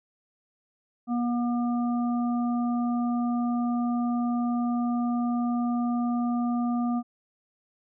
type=harmonic tone; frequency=240.3 Hz; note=B3; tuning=47 cents flat; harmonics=1 / 3 / 5; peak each=-24 / -34 / -38 dBFS; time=1.07-7.03 s; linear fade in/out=50 ms; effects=none